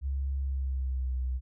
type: tone with pitch glide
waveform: sine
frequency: 68.1 to 63.54 Hz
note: C#2 to B1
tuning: -30 to +50 cents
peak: -28 dBFS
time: 0.01-1.41 s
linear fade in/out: 50 ms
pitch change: -120 cents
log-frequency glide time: 0.39-1.14 s
effects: none